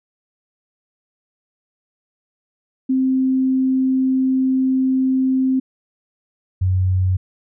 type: tone pair in turn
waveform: sine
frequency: 261.6 / 92.84 Hz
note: C4 / F#2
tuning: 0 / +6 cents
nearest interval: octave + tritone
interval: 1794 cents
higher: first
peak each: -14 / -14 dBFS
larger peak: neither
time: 2.89-5.6 / 6.61-7.17 s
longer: first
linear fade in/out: 10 ms
effects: none